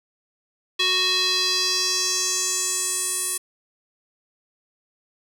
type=tone with band-pass filter sweep; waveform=square; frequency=370 Hz; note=F#4; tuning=in tune; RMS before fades=-23 dBFS; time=0.79-3.38 s; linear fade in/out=10 ms; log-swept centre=3500 to 9900 Hz; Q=3.3; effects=8-bit